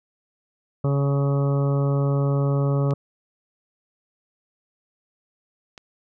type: harmonic tone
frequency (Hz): 140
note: C#3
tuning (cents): +18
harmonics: 1 / 2 / 3 / 4 / 5 / 6 / 7 / 8 / 9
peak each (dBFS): -19 / -30 / -29 / -30 / -41 / -41 / -45 / -38 / -39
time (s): 0.84-2.94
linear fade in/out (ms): 5
type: clicks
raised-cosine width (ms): 0.2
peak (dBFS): -23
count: 2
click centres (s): 2.908 / 5.778
effects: none